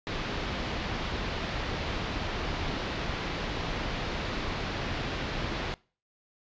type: low-pass noise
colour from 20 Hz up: pink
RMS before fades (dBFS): -33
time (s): 0.07-5.74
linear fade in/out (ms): 0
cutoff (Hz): 4400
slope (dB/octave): 24
effects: noise-tail reverb RT60 0.4 s tail -24 dB re dry + resampled to 16000 Hz